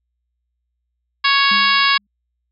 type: harmonic tone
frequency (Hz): 555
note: C#5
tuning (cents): +2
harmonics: 2 / 3 / 4 / 5 / 6 / 7 / 8 / 9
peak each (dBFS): -17 / -19 / -20 / -21 / -22 / -22 / -23 / -24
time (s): 1.24-1.98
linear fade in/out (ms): 10
type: tone with exponential decay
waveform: sine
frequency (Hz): 202.7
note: G#3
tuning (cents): -42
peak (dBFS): -25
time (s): 1.51-2.07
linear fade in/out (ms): 5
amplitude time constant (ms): 120
effects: added 60 Hz sine -70 dBFS peak until 2.51 s

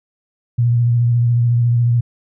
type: tone with vibrato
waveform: sine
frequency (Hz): 119.3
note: A#2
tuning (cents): +41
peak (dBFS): -11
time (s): 0.58-2.01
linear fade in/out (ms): 10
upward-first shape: triangle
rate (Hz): 14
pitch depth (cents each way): 33
effects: none

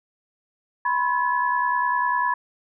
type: tone cluster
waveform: sine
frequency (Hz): 988 / 1058 / 1704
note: B5 / C6 / G#6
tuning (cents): 0 / +19 / +44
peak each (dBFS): -21 / -28 / -26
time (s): 0.85-2.34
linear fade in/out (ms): 5
effects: none

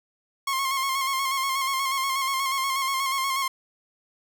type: tone with vibrato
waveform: sawtooth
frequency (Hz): 1077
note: C6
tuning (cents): +50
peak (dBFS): -20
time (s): 0.47-3.48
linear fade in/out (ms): 5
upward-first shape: square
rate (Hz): 8.3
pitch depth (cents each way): 35
effects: none

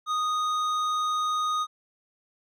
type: tone with hard clipping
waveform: triangle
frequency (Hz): 1241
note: D#6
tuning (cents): -5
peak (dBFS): -26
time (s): 0.06-1.67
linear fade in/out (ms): 50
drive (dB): 13
effects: none

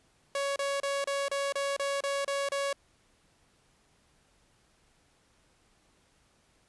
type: tone bursts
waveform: sawtooth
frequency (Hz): 558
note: C#5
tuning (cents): +11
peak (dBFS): -25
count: 10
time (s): 0.35-2.729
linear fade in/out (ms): 2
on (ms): 210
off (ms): 31
effects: pink hiss -67 dBFS RMS until 6.68 s + resampled to 24000 Hz

